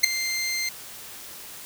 20% pulse tone with ADSR envelope, 2093 Hz, C7, in tune, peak -4 dBFS, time 0.03-0.69 s, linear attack 13 ms, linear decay 4 ms, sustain -16 dB, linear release 3 ms, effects white hiss -41 dBFS RMS until 1.65 s

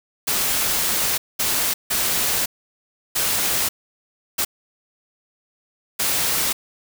white noise bursts at uneven times, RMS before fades -21 dBFS, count 6, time 0.27-1.18 / 1.39-1.74 / 1.9-2.46 / 3.15-3.69 / 4.38-4.45 / 5.99-6.53 s, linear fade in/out 10 ms, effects none

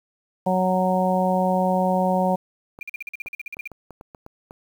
harmonic tone, 185 Hz, F#3, in tune, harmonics 1 / 2 / 3 / 4 / 5, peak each -22 / -32 / -23 / -24 / -26 dBFS, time 0.46-2.36 s, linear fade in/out 10 ms
clicks, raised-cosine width 1 ms, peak -26 dBFS, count 9, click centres 2.789 / 3.261 / 3.569 / 3.717 / 3.907 / 4.011 / 4.148 / 4.264 / 4.509 s
sine tone bursts, 2395 Hz, D7, 33 cents sharp, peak -29 dBFS, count 14, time 2.81-3.675 s, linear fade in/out 2 ms, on 20 ms, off 45 ms
effects 8-bit

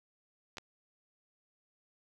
clicks, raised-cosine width 0.2 ms, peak -26 dBFS, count 2, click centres 0.571 / 0.583 s, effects 9-bit

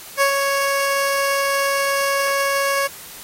15% pulse tone with ADSR envelope, 554.4 Hz, C#5, in tune, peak -6 dBFS, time 0.17-2.88 s, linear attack 44 ms, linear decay 89 ms, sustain -5 dB, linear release 20 ms, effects white hiss -38 dBFS RMS until 3.23 s + AAC 48 kbps

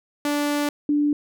sawtooth / sine tone pair in turn, 291.7 / 293.3 Hz, D4 / D4, -12 / -2 cents, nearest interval unison, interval 10 cents, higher second, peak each -17 / -17 dBFS, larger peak neither, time 0.25-0.69 / 0.89-1.13 s, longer first, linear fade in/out 2 ms, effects none

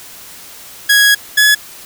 sawtooth tone pair in turn, 1661.2 / 1696.1 Hz, G#6 / G#6, 0 / +36 cents, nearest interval unison, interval 36 cents, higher second, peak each -3 dBFS, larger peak neither, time 0.89-1.15 / 1.37-1.55 s, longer first, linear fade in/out 10 ms, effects white hiss -35 dBFS RMS until 1.85 s

